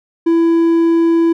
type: tone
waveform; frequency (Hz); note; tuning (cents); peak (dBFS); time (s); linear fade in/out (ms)
triangle; 332.9; E4; +17; -7; 0.26-1.33; 10
effects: none